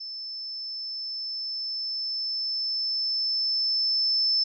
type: tone with level ramp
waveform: sine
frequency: 5274 Hz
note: E8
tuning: in tune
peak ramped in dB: -34 to -20 dBFS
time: 0-4.44 s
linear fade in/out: 10 ms
effects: none